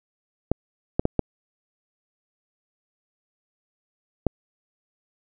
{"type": "clicks", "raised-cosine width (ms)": 2, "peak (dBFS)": -6, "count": 5, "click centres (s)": [0.516, 0.995, 1.054, 1.193, 4.267], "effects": []}